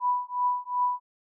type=tone with tremolo; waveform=sine; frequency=987.8 Hz; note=B5; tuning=in tune; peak=-20 dBFS; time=0-1 s; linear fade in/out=50 ms; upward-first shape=triangle; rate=2.7 Hz; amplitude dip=100%; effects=none